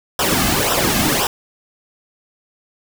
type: noise with flanger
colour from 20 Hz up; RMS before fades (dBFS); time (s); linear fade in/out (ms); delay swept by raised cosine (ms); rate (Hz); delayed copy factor
pink; -17; 0.19-1.27; 2; 0.45 to 2.15; 1.9; -0.75
effects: none